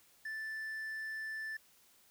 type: tone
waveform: triangle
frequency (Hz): 1760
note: A6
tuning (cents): 0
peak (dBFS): -37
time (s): 0.25-1.57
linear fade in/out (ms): 5
effects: white hiss -66 dBFS RMS until 2.1 s